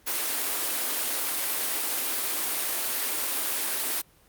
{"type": "high-pass noise", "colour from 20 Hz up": "white", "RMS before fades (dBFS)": -28, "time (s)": [0.06, 4.02], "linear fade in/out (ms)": 20, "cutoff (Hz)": 240, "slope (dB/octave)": 96, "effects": ["pink hiss -59 dBFS RMS until 4.28 s", "Opus 32 kbps"]}